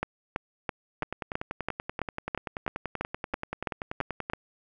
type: two click trains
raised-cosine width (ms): 0.5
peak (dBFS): -17 / -13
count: 35 / 14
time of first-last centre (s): 1.03-4.299 / 0.03-4.335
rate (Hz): 10.4 / 3.02
effects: none